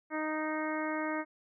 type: harmonic tone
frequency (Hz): 310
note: D#4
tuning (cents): -6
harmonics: 1 / 2 / 3 / 4 / 5 / 6 / 7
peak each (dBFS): -35 / -38 / -40 / -41 / -42 / -43 / -43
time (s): 0.1-1.25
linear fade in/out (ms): 50
effects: none